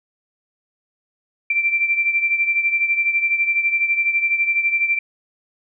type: beating tone pair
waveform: sine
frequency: 2349 / 2361 Hz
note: D7 / D7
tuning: 0 / +9 cents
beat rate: 12 Hz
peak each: -17 / -23 dBFS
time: 1.5-4.99 s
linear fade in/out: 5 ms
effects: none